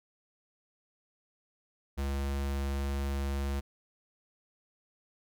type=tone; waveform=square; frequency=69.3 Hz; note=C#2; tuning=in tune; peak=-31 dBFS; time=1.97-3.61 s; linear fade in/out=20 ms; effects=none